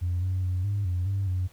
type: tone with pitch steps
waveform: sine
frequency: 88.4 / 92.8 / 91.1 / 101.3 / 89.6 / 98.2 / 91.5 Hz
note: F2 / F#2 / F#2 / G#2 / F2 / G2 / F#2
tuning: +22 / +6 / -26 / -43 / +45 / +4 / -19 cents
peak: -23 dBFS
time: 0.01-1.48 s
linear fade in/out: 20 ms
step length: 210 ms
effects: tanh soft clip ceiling -21 dBFS + pink hiss -58 dBFS RMS until 1.52 s